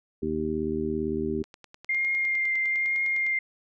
harmonic tone, 77.78 Hz, D#2, in tune, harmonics 1 / 2 / 3 / 4 / 5, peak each -38 / -38 / -31 / -32 / -29 dBFS, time 0.22-1.43 s, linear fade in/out 10 ms
click train, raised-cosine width 0.2 ms, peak -28 dBFS, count 19, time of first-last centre 1.44-3.266 s, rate 9.86 Hz
sine tone with vibrato, 2113 Hz, C7, 16 cents sharp, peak -23 dBFS, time 1.89-3.39 s, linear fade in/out 5 ms, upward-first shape triangle, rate 1.1 Hz, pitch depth 19 cents each way
effects none

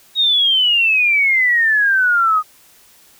sine exponential sweep, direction down, 3791 to 1232 Hz, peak -11 dBFS, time 0.15-2.43 s, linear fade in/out 50 ms, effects white hiss -49 dBFS RMS until 3.19 s

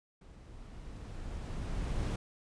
brown noise with level ramp, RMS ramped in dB -53 to -32 dBFS, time 0.21-2.16 s, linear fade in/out 5 ms, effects resampled to 22050 Hz

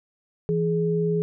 sine tone pair together, 166.19 / 419.5 Hz, E3 / G#4, +14 / +17 cents, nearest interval octave + major third, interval 1603 cents, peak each -23 dBFS, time 0.49-1.22 s, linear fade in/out 0 ms, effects none

